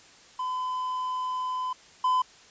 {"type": "tone pair in turn", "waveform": "triangle", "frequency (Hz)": [1014, 1014], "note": ["B5", "B5"], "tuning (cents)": [45, 45], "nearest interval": "unison", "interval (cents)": 0, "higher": "neither", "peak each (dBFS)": [-26, -19], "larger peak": "second", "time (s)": [[0.39, 1.73], [2.04, 2.22]], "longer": "first", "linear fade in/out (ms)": 5, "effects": ["white hiss -53 dBFS RMS until 2.5 s", "resampled to 16000 Hz"]}